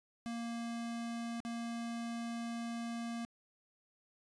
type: tone with dropouts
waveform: square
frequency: 233.1 Hz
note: A#3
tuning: in tune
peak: -39 dBFS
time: 0.26-3.25 s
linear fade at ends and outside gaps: 0 ms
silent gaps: 1.403-1.45 s
effects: resampled to 22050 Hz

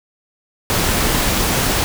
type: noise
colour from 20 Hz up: pink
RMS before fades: -17 dBFS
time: 0.7-1.84 s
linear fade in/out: 0 ms
effects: none

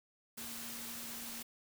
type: tone in noise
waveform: sine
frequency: 233.1 Hz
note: A#3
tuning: in tune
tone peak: -52 dBFS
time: 0.37-1.43 s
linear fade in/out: 10 ms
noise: white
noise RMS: -45 dBFS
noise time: 0.37-1.43 s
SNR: -10 dB
effects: none

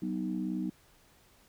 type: chord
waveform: sine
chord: B major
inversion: second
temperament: equal with one note detuned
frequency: 188.78 / 246.9 / 311.1 Hz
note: F#3 / B3 / D#4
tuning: +35 / 0 / 0 cents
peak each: -34 / -36 / -35 dBFS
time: 0.02-0.7 s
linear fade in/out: 5 ms
effects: tanh soft clip ceiling -22 dBFS + pink hiss -63 dBFS RMS until 1.48 s

